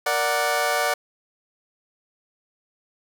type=chord; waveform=20% pulse; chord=Bb augmented; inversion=none; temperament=equal; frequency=466.2 / 587.3 / 740 Hz; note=Bb4 / D5 / F#5; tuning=0 / 0 / 0 cents; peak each=-24 / -19 / -19 dBFS; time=0.06-0.94 s; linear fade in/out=5 ms; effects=none